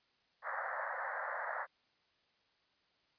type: band-pass noise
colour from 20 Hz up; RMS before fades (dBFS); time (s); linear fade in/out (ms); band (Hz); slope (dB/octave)
white; -40; 0.42-1.67; 50; 520 to 1900; 96
effects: white hiss -74 dBFS RMS until 3.18 s + resampled to 11025 Hz